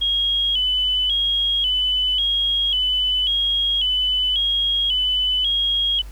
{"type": "tone with vibrato", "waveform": "sine", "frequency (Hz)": 3136, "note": "G7", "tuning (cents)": 0, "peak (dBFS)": -17, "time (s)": [0.01, 6.02], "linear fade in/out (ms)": 10, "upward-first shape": "square", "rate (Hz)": 0.92, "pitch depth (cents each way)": 75, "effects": ["added 50 Hz sine -33 dBFS peak until 6.11 s", "pink hiss -49 dBFS RMS until 6.11 s"]}